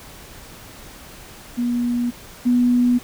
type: tone pair in turn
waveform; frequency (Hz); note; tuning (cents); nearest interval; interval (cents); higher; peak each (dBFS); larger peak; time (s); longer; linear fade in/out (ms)
sine; 241.1 / 244.9; B3 / B3; -41 / -14; unison; 27; second; -18 / -13; second; 1.57-2.11 / 2.45-2.99; neither; 20
effects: pink hiss -41 dBFS RMS until 3.03 s